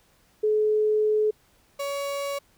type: tone pair in turn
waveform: sine / 35% pulse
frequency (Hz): 427.6 / 562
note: A4 / C#5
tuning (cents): -49 / +24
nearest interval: perfect fourth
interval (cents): 473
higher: second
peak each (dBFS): -19 / -26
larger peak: first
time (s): 0.43-1.31 / 1.79-2.39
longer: first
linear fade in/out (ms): 10
effects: pink hiss -62 dBFS RMS until 2.57 s